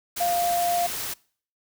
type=tone in noise; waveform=sine; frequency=698.5 Hz; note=F5; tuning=in tune; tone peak=-21 dBFS; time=0.2-0.87 s; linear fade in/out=10 ms; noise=white; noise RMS=-31 dBFS; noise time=0.16-1.14 s; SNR=+7 dB; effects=noise-tail reverb RT60 0.5 s tail -24 dB re dry